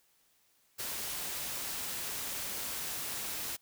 white noise, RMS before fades -38 dBFS, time 0.78-3.57 s, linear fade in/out 20 ms, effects white hiss -70 dBFS RMS until 3.61 s

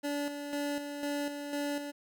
25% pulse tone with tremolo, 288.4 Hz, D4, 31 cents flat, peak -28 dBFS, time 0.03-1.92 s, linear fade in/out 20 ms, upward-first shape square, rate 2 Hz, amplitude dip 50%, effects none

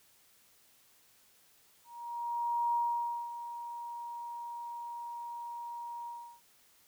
sine tone with ADSR envelope, 946 Hz, A#5, 25 cents sharp, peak -27 dBFS, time 1.84-6.41 s, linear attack 900 ms, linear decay 550 ms, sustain -12 dB, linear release 340 ms, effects white hiss -65 dBFS RMS until 6.87 s

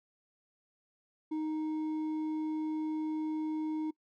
sine tone with hard clipping, 311.1 Hz, D#4, in tune, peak -33 dBFS, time 1.31-3.91 s, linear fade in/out 10 ms, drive 4 dB, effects noise-tail reverb RT60 0.1 s tail -23 dB re dry

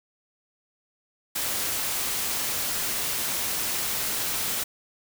white noise, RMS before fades -28 dBFS, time 1.35-4.64 s, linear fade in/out 10 ms, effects none

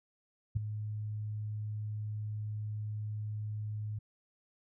sine tone with ADSR envelope, 106.3 Hz, G#2, 41 cents sharp, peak -24 dBFS, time 0.55-3.99 s, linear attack 17 ms, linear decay 8 ms, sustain -11 dB, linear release 8 ms, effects none

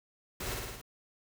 pink noise with echo, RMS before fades -38 dBFS, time 0.4-0.54 s, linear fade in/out 5 ms, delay 55 ms, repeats 5, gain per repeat -2 dB, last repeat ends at 0.815 s, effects none

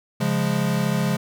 square chord, Db major, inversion none, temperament equal, 138.59 / 174.61 / 207.7 Hz, Db3 / F3 / Ab3, 0 / 0 / 0 cents, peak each -25 dBFS, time 0.2-1.17 s, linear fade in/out 10 ms, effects none

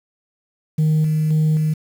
sine tone with tremolo, 155.4 Hz, D#3, 2 cents flat, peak -11 dBFS, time 0.78-1.74 s, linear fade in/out 10 ms, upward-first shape square, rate 1.9 Hz, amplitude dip 30%, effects tanh soft clip ceiling -12 dBFS + 7-bit

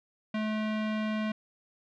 square tone with low-pass filter, 215.6 Hz, A3, 35 cents flat, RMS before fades -31 dBFS, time 0.34-1.32 s, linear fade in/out 5 ms, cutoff 2700 Hz, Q 1.5, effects none

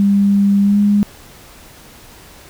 sine tone with pitch glide, 200.1 to 204.8 Hz, G3 to G#3, +36 to -24 cents, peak -9 dBFS, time 0-1.03 s, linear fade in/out 0 ms, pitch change +40 cents, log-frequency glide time 0.63-0.79 s, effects pink hiss -41 dBFS RMS until 2.49 s

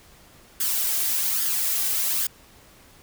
blue noise with flanger, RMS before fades -24 dBFS, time 0.6-2.27 s, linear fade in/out 5 ms, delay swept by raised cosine 0.6 to 2.6 ms, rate 1.2 Hz, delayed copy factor +0.5, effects pink hiss -52 dBFS RMS until 3.02 s

